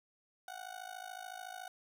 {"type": "tone with amplitude modulation", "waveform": "30% pulse", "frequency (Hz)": 740, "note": "F#5", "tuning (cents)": 0, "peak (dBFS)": -38, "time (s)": [0.48, 1.68], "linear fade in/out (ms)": 2, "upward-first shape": "sine", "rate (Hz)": 53.8, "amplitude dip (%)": 90, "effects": []}